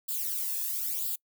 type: noise with flanger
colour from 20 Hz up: violet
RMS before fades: -32 dBFS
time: 0.08-1.16 s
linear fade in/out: 10 ms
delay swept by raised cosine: 0.24 to 1.17 ms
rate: 1 Hz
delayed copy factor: +0.95
effects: noise-tail reverb RT60 0.1 s tail -26 dB re dry